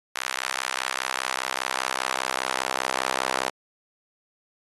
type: tone with high-pass filter sweep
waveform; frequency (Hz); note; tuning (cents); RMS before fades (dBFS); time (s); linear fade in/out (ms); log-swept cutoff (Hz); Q
sawtooth; 65; C2; -11; -29; 0.15-3.5; 10; 1400 to 650; 1
effects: AAC 32 kbps